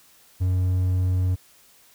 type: tone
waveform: triangle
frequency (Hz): 91.7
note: F#2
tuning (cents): -15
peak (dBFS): -17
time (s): 0.4-1.36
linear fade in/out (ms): 20
effects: white hiss -55 dBFS RMS until 1.94 s